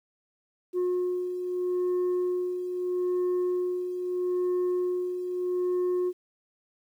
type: beating tone pair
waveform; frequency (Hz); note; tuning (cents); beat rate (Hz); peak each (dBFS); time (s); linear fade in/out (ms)
sine; 360 / 360.78; F#4 / F#4; -47 / -44; 0.78; -31 / -24; 0.73-6.13; 50
effects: tanh soft clip ceiling -23 dBFS + 10-bit